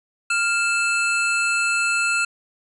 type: tone pair together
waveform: square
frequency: 1396.9 / 2637 Hz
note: F6 / E7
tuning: 0 / 0 cents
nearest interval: major seventh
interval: 1100 cents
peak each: -22 dBFS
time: 0.3-2.25 s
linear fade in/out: 5 ms
effects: resampled to 24000 Hz